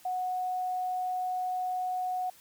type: tone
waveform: sine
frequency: 735 Hz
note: F#5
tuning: 12 cents flat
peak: -29 dBFS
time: 0.05-2.3 s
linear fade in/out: 5 ms
effects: white hiss -57 dBFS RMS until 2.4 s